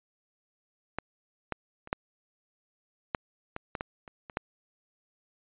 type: clicks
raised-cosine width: 0.5 ms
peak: -16 / -15 / -29 / -11 / -12 / -20 / -18 / -17 / -30 / -27 / -14 dBFS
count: 11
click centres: 0.986 / 1.523 / 1.874 / 1.929 / 3.148 / 3.564 / 3.752 / 3.809 / 4.078 / 4.298 / 4.371 s
effects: resampled to 8000 Hz

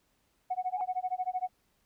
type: tone with tremolo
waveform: sine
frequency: 737 Hz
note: F#5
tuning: 7 cents flat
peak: -26 dBFS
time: 0.5-1.49 s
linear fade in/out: 10 ms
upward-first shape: sine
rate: 13 Hz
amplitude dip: 100%
type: tone with exponential growth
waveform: sine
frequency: 830.6 Hz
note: G#5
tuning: in tune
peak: -28 dBFS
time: 0.67-0.81 s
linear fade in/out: 1 ms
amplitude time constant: 30 ms
effects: tanh soft clip ceiling -23 dBFS + pink hiss -73 dBFS RMS until 1.85 s

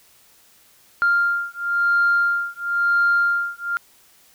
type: beating tone pair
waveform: sine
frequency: 1396.9 / 1397.88 Hz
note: F6 / F6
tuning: 0 / +1 cents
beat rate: 0.98 Hz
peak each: -19 dBFS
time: 1.02-3.77 s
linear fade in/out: 0 ms
effects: tanh soft clip ceiling -10 dBFS + white hiss -54 dBFS RMS until 4.34 s

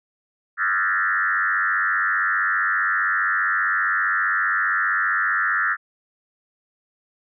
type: tone with frequency modulation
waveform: sine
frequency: 1565 Hz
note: G6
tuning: 3 cents flat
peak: -18 dBFS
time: 0.57-5.77 s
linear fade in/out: 50 ms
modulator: 95.2 Hz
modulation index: 3.1
effects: none

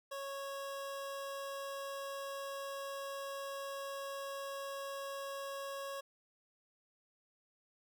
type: tone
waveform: 25% pulse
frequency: 552 Hz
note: C#5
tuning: 7 cents flat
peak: -37 dBFS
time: 0.11-6.01 s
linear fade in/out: 10 ms
effects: none

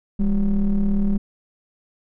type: ring-modulated tone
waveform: triangle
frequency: 91.4 Hz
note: F#2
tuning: 21 cents flat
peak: -11 dBFS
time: 0.19-1.18 s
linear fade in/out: 10 ms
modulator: 110 Hz
effects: none

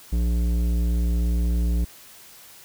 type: tone with tanh clipping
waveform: sine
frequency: 58.4 Hz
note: A#1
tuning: 4 cents sharp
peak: -21 dBFS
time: 0.12-1.85 s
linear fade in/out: 10 ms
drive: 13 dB
effects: white hiss -47 dBFS RMS until 2.64 s

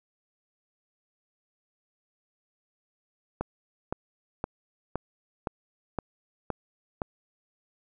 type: click train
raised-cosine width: 1 ms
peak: -15 dBFS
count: 8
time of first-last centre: 3.41-7.018 s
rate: 1.94 Hz
effects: none

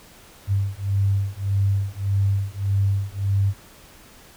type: beating tone pair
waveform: sine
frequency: 98 / 99.7 Hz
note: G2 / G2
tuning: 0 / +30 cents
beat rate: 1.7 Hz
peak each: -22 dBFS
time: 0.47-3.54 s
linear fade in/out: 50 ms
effects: pink hiss -48 dBFS RMS until 4.36 s

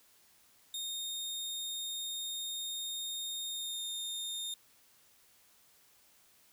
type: tone with pitch glide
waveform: sawtooth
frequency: 3685 to 3655 Hz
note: A#7 to A#7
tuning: -21 to -35 cents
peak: -34 dBFS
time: 0.74-4.54 s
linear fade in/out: 2 ms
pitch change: -14 cents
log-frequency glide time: 3.48-3.82 s
effects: white hiss -65 dBFS RMS until 6.52 s

